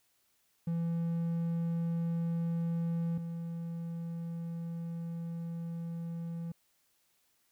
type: tone pair in turn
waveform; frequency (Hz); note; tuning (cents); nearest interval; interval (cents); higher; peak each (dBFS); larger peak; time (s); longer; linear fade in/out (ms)
triangle; 167.7 / 167.7; E3 / E3; +30 / +30; unison; 0; neither; -28 / -34; first; 0.67-3.18 / 3.18-6.52; second; 5
effects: white hiss -73 dBFS RMS until 7.51 s